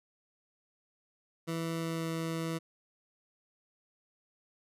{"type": "tone with pitch glide", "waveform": "20% pulse", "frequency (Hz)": [164.81, 163.58], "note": ["E3", "E3"], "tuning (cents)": [0, -13], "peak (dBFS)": -28, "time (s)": [1.47, 2.59], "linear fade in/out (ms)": 20, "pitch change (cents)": -13, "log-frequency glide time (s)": [1.75, 2.08], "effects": ["resampled to 32000 Hz"]}